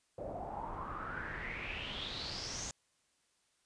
pink noise with low-pass filter sweep, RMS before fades -42 dBFS, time 0.18-2.71 s, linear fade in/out 2 ms, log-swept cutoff 580 to 6800 Hz, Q 6.8, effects white hiss -75 dBFS RMS until 3.65 s + resampled to 22050 Hz

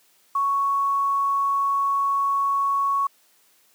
sine tone with quantisation, 1111 Hz, C#6, 4 cents sharp, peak -19 dBFS, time 0.35-3.07 s, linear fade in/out 5 ms, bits 8, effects white hiss -60 dBFS RMS until 3.74 s + high-pass 200 Hz 12 dB/octave

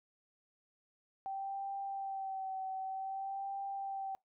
sine tone with vibrato, 775 Hz, G5, 20 cents flat, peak -37 dBFS, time 1.26-4.15 s, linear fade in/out 0 ms, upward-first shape sine, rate 0.53 Hz, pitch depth 29 cents each way, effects noise-tail reverb RT60 0.2 s tail -26 dB re dry

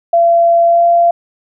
sine tone with pitch glide, 680 to 686.7 Hz, F5 to F5, -46 to -29 cents, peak -6 dBFS, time 0.13-1.11 s, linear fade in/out 5 ms, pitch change +17 cents, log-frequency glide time 0.66-0.85 s, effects none

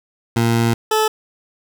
20% pulse tone pair in turn, 116.1 / 434.2 Hz, A#2 / A4, -7 / -23 cents, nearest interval octave + major seventh, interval 2284 cents, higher second, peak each -9 / -9 dBFS, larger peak neither, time 0.36-0.74 / 0.91-1.08 s, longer first, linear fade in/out 5 ms, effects none

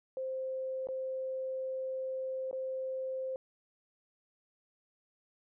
sine tone with dropouts, 523.3 Hz, C5, in tune, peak -34 dBFS, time 0.17-3.36 s, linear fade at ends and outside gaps 1 ms, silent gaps 0.871-0.887 / 2.512-2.529 s, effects none

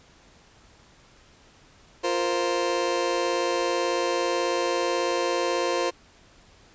30% pulse chord, F suspended fourth, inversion none, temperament just, 349.2 / 465.6 / 523.8 Hz, F4 / Bb4 / C5, 0 / -2 / +2 cents, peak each -25 / -27 / -24 dBFS, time 2.03-5.91 s, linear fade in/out 20 ms, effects pink hiss -55 dBFS RMS until 6.74 s + resampled to 16000 Hz

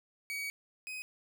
40% pulse tone pair in turn, 2259 / 2514 Hz, C#7 / D#7, +32 / +17 cents, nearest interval major second, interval 185 cents, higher second, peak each -35 / -38 dBFS, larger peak first, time 0.3-0.5 / 0.87-1.02 s, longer first, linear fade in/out 0 ms, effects none

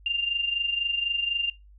sine tone with amplitude modulation, 2794 Hz, F7, in tune, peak -21 dBFS, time 0.06-1.5 s, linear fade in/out 2 ms, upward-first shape sine, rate 24 Hz, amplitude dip 70%, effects noise-tail reverb RT60 0.2 s tail -20 dB re dry + added 50 Hz sine -49 dBFS peak until 1.78 s

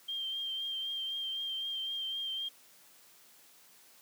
sine tone with vibrato, 3175 Hz, G7, 21 cents sharp, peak -34 dBFS, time 0.08-2.49 s, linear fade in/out 10 ms, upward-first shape triangle, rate 3.9 Hz, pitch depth 29 cents each way, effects white hiss -60 dBFS RMS until 4.01 s + high-pass 150 Hz 12 dB/octave

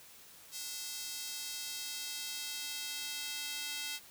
square tone with high-pass filter sweep, 292.6 Hz, D4, 6 cents flat, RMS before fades -41 dBFS, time 0.51-4 s, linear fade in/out 50 ms, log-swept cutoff 5200 to 3000 Hz, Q 1.1, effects white hiss -56 dBFS RMS until 4.1 s

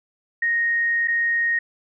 sine tone with dropouts, 1864.7 Hz, A#6, in tune, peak -18 dBFS, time 0.42-1.59 s, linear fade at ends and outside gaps 5 ms, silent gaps 1.075-1.081 s, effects none

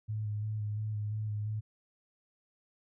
sine tone with vibrato, 106.3 Hz, G#2, 41 cents sharp, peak -32 dBFS, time 0.08-1.61 s, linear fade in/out 20 ms, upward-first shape square, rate 2.9 Hz, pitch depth 22 cents each way, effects none

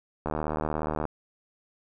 click train, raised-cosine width 1 ms, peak -15 dBFS, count 62, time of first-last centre 0.26-1.053 s, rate 76.9 Hz, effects none

